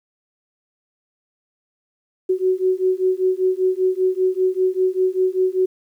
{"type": "beating tone pair", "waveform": "sine", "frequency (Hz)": [370, 375.1], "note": ["F#4", "F#4"], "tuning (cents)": [0, 24], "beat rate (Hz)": 5.1, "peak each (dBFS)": -19, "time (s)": [2.29, 5.66], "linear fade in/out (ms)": 10, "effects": ["9-bit"]}